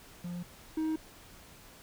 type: tone pair in turn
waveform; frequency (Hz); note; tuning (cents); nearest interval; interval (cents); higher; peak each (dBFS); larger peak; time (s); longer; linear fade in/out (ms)
triangle; 175.7 / 315.4; F3 / D#4; +11 / +24; minor seventh; 1013; second; -34 / -27; second; 0.24-0.43 / 0.77-0.96; neither; 5
effects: pink hiss -54 dBFS RMS until 1.82 s